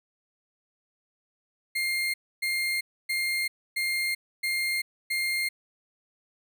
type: tone bursts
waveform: 35% pulse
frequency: 2116 Hz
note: C7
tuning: 19 cents sharp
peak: -24 dBFS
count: 6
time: 1.75-5.49 s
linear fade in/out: 10 ms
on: 390 ms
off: 280 ms
effects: none